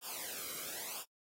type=noise with flanger; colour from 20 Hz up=white; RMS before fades=-43 dBFS; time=0.01-1.05 s; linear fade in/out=50 ms; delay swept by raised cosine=0.48 to 1.15 ms; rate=0.96 Hz; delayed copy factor=-0.9; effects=noise-tail reverb RT60 0.1 s tail -25 dB re dry + AAC 48 kbps